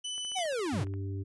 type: tone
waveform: sawtooth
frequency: 2996 Hz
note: F#7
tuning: 21 cents sharp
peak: -31 dBFS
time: 0.04-0.44 s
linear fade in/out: 10 ms
type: click train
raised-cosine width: 0.5 ms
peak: -37 dBFS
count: 12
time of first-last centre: 0.18-0.939 s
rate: 14.5 Hz
type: linear sweep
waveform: square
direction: down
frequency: 784 to 79.7 Hz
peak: -31 dBFS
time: 0.35-0.85 s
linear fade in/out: 20 ms
type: harmonic tone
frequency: 97.7 Hz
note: G2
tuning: 5 cents flat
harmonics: 1 / 3 / 4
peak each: -33 / -43 / -45 dBFS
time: 0.72-1.24 s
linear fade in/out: 20 ms
effects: resampled to 24000 Hz